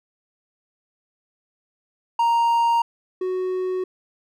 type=tone pair in turn; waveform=triangle; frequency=932.3 / 370 Hz; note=A#5 / F#4; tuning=0 / 0 cents; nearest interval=octave + major third; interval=1600 cents; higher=first; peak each=-14 / -20 dBFS; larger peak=first; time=2.19-2.82 / 3.21-3.84 s; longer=neither; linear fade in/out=5 ms; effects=none